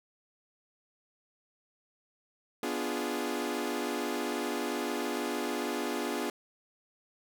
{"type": "chord", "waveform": "sawtooth", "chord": "B diminished seventh", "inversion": "none", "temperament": "equal", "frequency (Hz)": [246.9, 293.7, 349.2, 415.3], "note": ["B3", "D4", "F4", "Ab4"], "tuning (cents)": [0, 0, 0, 0], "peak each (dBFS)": -33, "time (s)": [2.63, 6.3], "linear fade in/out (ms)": 2, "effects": []}